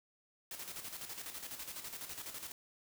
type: noise with tremolo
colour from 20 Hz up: white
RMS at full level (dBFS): -44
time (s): 0.51-2.52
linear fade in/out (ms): 2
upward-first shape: square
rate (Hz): 12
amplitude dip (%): 55
effects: none